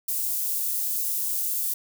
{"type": "high-pass noise", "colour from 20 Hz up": "white", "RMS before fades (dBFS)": -27, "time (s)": [0.08, 1.74], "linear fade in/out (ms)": 5, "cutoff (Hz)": 10000, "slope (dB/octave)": 12, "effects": []}